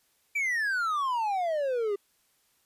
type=exponential sweep; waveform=triangle; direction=down; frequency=2357 to 391.6 Hz; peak=-24 dBFS; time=0.35-1.96 s; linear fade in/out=10 ms; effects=white hiss -69 dBFS RMS until 2.65 s + resampled to 32000 Hz